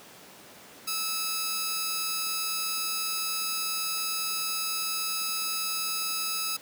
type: tone pair together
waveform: 10% pulse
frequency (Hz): 1305 / 4930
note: E6 / D#8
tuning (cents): -18 / -17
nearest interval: octave + major seventh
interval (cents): 2301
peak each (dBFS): -24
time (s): 0.87-6.57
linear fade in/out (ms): 10
effects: pink hiss -49 dBFS RMS until 6.61 s + high-pass 200 Hz 12 dB/octave